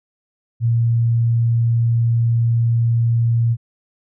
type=tone; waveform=sine; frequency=116.54 Hz; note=A#2; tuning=in tune; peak=-13 dBFS; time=0.6-3.57 s; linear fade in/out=50 ms; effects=none